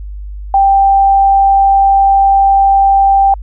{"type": "tone", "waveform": "sine", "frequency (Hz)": 786, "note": "G5", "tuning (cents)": 4, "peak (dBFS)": -5, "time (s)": [0.54, 3.34], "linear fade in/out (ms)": 2, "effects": ["added 50 Hz sine -22 dBFS peak until 3.42 s"]}